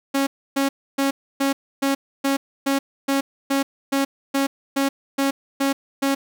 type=tone bursts; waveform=sawtooth; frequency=274.8 Hz; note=C#4; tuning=15 cents flat; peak=-14 dBFS; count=15; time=0.14-6.15 s; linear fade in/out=10 ms; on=130 ms; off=290 ms; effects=none